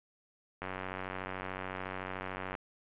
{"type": "click train", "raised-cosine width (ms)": 0.5, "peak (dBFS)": -23, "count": 182, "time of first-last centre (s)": [0.62, 2.552], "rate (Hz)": 93.7, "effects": ["resampled to 8000 Hz", "10-bit"]}